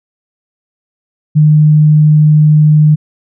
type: tone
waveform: sine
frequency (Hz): 152.2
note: D#3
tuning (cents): -38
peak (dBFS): -3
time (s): 1.35-2.96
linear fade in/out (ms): 20
effects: none